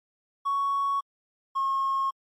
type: tone pair in turn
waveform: triangle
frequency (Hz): 1113 / 1082.6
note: C#6 / C#6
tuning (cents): +7 / -41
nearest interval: unison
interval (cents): 48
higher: first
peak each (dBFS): -20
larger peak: neither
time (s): 0.45-1.01 / 1.55-2.11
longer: neither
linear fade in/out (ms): 20
effects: tanh soft clip ceiling -20 dBFS + MP3 64 kbps